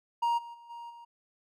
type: tone with level steps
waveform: triangle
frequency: 940 Hz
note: A#5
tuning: 14 cents sharp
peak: -23 / -40 / -48 / -39 / -45 dBFS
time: 0.22-1.05 s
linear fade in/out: 10 ms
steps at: 0.37 / 0.53 / 0.69 / 0.89 s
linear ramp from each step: 20 ms
effects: none